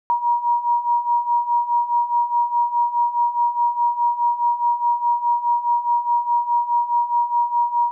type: beating tone pair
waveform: sine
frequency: 950 / 954.8 Hz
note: A#5 / A#5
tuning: +33 / +41 cents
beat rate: 4.8 Hz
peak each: -22 / -18 dBFS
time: 0.1-7.91 s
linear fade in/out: 0 ms
effects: none